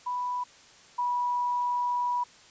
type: tone pair in turn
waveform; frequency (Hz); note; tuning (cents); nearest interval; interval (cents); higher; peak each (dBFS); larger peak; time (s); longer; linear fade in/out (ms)
sine; 987.8 / 976.5; B5 / B5; 0 / -20; unison; 20; first; -28 / -25; second; 0.06-0.44 / 0.98-2.24; second; 10
effects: white hiss -54 dBFS RMS until 2.5 s + resampled to 16000 Hz